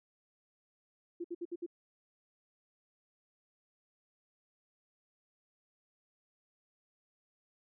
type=tone bursts; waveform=sine; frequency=345.3 Hz; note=F4; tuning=20 cents flat; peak=-36 dBFS; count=5; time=1.2-1.664 s; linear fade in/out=10 ms; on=44 ms; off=61 ms; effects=none